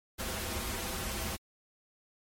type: noise with comb filter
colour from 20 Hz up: pink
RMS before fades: -36 dBFS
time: 0.18-1.37 s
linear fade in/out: 20 ms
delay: 6.9 ms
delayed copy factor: -0.9
effects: MP3 64 kbps